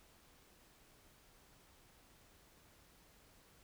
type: silence
effects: pink hiss -66 dBFS RMS until 3.63 s